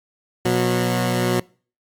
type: tone pair together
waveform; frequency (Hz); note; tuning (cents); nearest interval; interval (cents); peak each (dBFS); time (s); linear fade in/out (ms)
15% pulse; 121.81 / 182.2; B2 / F#3; -23 / -26; perfect fifth; 697; -14; 0.45-1.4; 5
effects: noise-tail reverb RT60 0.4 s tail -24 dB re dry + MP3 96 kbps